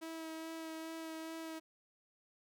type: tone with vibrato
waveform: sawtooth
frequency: 322.9 Hz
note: E4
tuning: 36 cents flat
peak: -39 dBFS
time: 0.01-1.6 s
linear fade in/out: 20 ms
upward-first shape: sine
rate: 2.4 Hz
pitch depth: 15 cents each way
effects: none